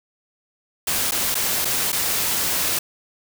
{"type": "noise with dropouts", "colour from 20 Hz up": "white", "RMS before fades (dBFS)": -22, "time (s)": [0.87, 2.79], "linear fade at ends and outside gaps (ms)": 5, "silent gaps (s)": [[1.111, 1.119], [1.345, 1.352], [1.648, 1.652], [1.92, 1.927]], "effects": []}